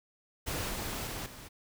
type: noise with level steps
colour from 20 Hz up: pink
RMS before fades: -35 / -37 / -39 / -48 dBFS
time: 0.46-1.49 s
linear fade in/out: 20 ms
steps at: 0.69 / 1.07 / 1.26 s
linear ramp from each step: 2 ms
effects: none

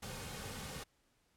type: noise with comb filter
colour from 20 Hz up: pink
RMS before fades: -45 dBFS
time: 0.02-0.84 s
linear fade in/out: 10 ms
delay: 3 ms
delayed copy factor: -0.5
effects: pink hiss -75 dBFS RMS until 1.36 s + low-pass 12000 Hz 12 dB/octave

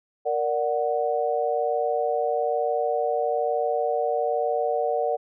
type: chord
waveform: sine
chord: Bb augmented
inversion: none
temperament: equal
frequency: 466.2 / 587.3 / 740 Hz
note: Bb4 / D5 / F#5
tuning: 0 / 0 / 0 cents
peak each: -26 dBFS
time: 0.25-5.17 s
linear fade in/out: 20 ms
effects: none

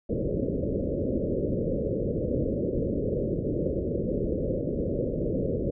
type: low-pass noise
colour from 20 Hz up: white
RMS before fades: -28 dBFS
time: 0.09-5.71 s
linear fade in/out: 10 ms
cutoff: 570 Hz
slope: 96 dB/octave
effects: none

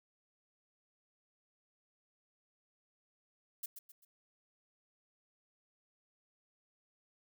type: noise with echo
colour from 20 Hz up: violet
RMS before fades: -41 dBFS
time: 3.63-3.66 s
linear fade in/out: 5 ms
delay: 130 ms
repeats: 3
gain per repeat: -8 dB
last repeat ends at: 4.05 s
effects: none

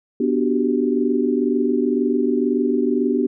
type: chord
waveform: sine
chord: G major seventh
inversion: first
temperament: equal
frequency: 246.9 / 293.7 / 370 / 392 Hz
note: B3 / D4 / F#4 / G4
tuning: 0 / 0 / 0 / 0 cents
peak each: -20 / -22 / -24 / -22 dBFS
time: 0.2-3.27 s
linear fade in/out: 5 ms
effects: none

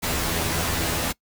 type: noise with comb filter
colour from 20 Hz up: pink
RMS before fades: -25 dBFS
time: 0.02-1.13 s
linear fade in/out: 20 ms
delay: 12 ms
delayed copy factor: +0.9
effects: noise-tail reverb RT60 0.1 s tail -23 dB re dry

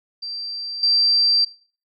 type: tone with level steps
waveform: sine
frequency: 4699 Hz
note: D8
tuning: in tune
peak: -27 / -14 dBFS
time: 0.22-1.45 s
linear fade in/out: 10 ms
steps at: 0.83 s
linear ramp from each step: 2 ms
effects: noise-tail reverb RT60 0.4 s tail -18 dB re dry

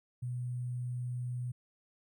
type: tone with sample-and-hold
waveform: sine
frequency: 123.47 Hz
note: B2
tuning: in tune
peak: -34 dBFS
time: 0.22-1.52 s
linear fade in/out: 10 ms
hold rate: 8820 Hz
effects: none

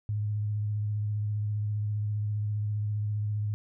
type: tone with vibrato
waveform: sine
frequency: 105 Hz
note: G#2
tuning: 19 cents sharp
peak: -27 dBFS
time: 0.09-3.54 s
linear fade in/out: 0 ms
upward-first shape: triangle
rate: 15 Hz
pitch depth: 28 cents each way
effects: none

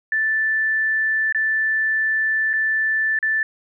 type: tone with dropouts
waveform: sine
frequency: 1760 Hz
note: A6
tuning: in tune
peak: -17 dBFS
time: 0.12-3.43 s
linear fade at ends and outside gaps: 2 ms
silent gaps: 1.325-1.347 / 2.532-2.536 / 3.189-3.227 s
effects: none

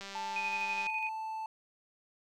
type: click train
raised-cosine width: 0.2 ms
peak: -27 dBFS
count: 170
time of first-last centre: 0.01-0.868 s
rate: 197 Hz
type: tone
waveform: triangle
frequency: 880 Hz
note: A5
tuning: in tune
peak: -34 dBFS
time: 0.15-1.46 s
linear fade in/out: 2 ms
type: tone with tremolo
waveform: sine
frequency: 2489 Hz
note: D#7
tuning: in tune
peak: -32 dBFS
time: 0.36-1.09 s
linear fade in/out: 2 ms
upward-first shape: square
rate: 12 Hz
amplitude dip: 40%
effects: none

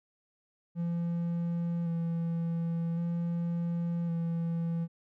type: tone with vibrato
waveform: triangle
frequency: 168.9 Hz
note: E3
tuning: 42 cents sharp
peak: -27 dBFS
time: 0.75-4.88 s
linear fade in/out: 50 ms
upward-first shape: square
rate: 0.45 Hz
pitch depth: 16 cents each way
effects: none

